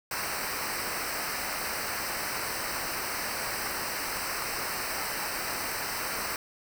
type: noise with comb filter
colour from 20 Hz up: pink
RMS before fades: -33 dBFS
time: 0.11-6.36 s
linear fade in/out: 2 ms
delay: 0.29 ms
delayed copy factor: -0.85
effects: none